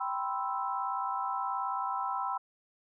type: chord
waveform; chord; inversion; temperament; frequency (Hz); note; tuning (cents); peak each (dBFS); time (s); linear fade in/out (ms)
sine; C major seventh; second; equal; 784 / 987.8 / 1046.5 / 1318.5; G5 / B5 / C6 / E6; 0 / 0 / 0 / 0; -36 / -35 / -38 / -36; 0-2.38; 10
effects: none